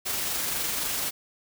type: noise with amplitude modulation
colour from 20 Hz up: white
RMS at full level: -28 dBFS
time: 0.05-1.11 s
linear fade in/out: 20 ms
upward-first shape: sine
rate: 23.7 Hz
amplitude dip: 25%
effects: none